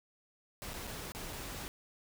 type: noise with dropouts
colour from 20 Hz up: pink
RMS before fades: -43 dBFS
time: 0.62-1.68 s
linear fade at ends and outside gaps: 0 ms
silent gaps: 0.734-0.74 / 0.87-0.874 / 1.12-1.149 / 1.327-1.33 s
effects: none